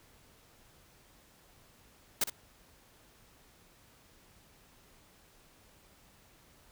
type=noise with echo; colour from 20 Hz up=white; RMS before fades=-28 dBFS; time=2.21-2.24 s; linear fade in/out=5 ms; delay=60 ms; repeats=1; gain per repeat=-10 dB; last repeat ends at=2.3 s; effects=pink hiss -62 dBFS RMS until 6.71 s